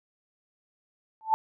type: tone with exponential growth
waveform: sine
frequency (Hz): 880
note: A5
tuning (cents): 0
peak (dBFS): -15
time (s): 1.21-1.34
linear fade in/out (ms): 0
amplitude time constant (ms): 28
effects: none